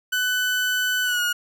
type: tone with pitch glide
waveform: 30% pulse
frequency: 1500 to 1440.6 Hz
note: F#6 to F#6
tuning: +23 to -47 cents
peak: -18 dBFS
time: 0.12-1.33 s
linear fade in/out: 10 ms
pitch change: -70 cents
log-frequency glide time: 1.04-1.22 s
effects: none